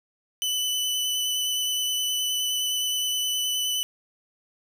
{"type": "tone with vibrato", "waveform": "sawtooth", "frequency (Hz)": 2997, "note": "F#7", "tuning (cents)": 22, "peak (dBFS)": -21, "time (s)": [0.42, 3.83], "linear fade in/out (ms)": 0, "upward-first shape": "square", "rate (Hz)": 9.6, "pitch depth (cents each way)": 11, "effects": []}